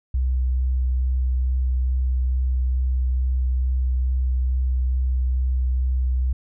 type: tone with vibrato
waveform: sine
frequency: 63.6 Hz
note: C2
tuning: 48 cents flat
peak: -18 dBFS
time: 0.14-6.33 s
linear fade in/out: 5 ms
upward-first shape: sine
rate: 2.3 Hz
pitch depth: 11 cents each way
effects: none